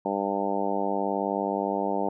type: harmonic tone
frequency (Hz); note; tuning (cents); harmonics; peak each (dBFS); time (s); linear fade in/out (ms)
99.3; G2; +23; 2 / 3 / 4 / 5 / 6 / 7 / 8 / 9; -33 / -33 / -33 / -33 / -33 / -33 / -33 / -33; 0.05-2.09; 5
effects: none